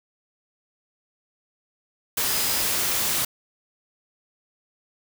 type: tone in noise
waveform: sine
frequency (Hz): 4978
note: D#8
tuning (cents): 0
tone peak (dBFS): -33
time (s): 2.25-2.62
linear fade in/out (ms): 5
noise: white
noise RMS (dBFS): -24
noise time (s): 2.17-3.25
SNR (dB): -12
effects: none